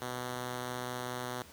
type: tone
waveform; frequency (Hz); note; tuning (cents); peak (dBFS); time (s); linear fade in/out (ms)
5% pulse; 124.5; B2; +14; -25; 0.02-1.42; 0
effects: pink hiss -54 dBFS RMS until 1.52 s + high-pass 60 Hz 12 dB/octave